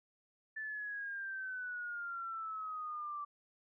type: exponential sweep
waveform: sine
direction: down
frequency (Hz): 1760 to 1163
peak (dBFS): -39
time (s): 0.56-3.25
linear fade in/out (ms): 10
effects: none